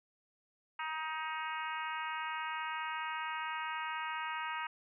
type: harmonic tone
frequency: 314.8 Hz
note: D#4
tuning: 20 cents sharp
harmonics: 3 / 4 / 5 / 6 / 7 / 8 / 9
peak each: -40 / -42 / -44 / -46 / -47 / -48 / -49 dBFS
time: 0.79-4.67 s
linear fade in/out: 5 ms
effects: none

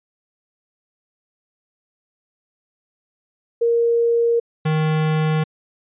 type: tone pair in turn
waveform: sine / square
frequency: 467.4 / 155.98 Hz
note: A#4 / D#3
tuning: +5 / +5 cents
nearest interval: octave + perfect fifth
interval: 1900 cents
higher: first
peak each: -14 / -17 dBFS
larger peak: first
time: 3.61-4.4 / 4.65-5.44 s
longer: neither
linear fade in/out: 10 ms
effects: resampled to 8000 Hz

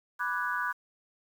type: chord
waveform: sine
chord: G# half-diminished seventh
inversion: first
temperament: equal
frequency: 987.8 / 1174.7 / 1480 / 1661.2 Hz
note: B5 / D6 / F#6 / G#6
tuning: 0 / 0 / 0 / 0 cents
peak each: -35 / -35 / -32 / -36 dBFS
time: 0.19-0.73 s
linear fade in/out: 20 ms
effects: 9-bit

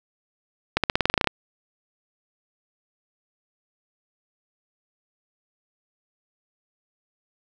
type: accelerating click train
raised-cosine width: 0.3 ms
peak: -3 dBFS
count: 12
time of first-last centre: 0.77-1.273 s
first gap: 67 ms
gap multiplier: 0.92
effects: none

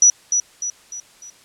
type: tone with echo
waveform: sine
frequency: 5880 Hz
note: F#8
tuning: 12 cents flat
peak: -7 dBFS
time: 0.02-0.1 s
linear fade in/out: 2 ms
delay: 300 ms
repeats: 4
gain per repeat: -7 dB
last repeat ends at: 1.3 s
effects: white hiss -50 dBFS RMS until 1.44 s + low-pass 9000 Hz 12 dB/octave

